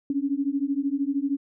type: beating tone pair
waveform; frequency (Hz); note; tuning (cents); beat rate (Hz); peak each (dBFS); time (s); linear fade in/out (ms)
sine; 272.8 / 285.8; C#4 / D4; -28 / -47; 13; -26; 0.1-1.37; 2
effects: none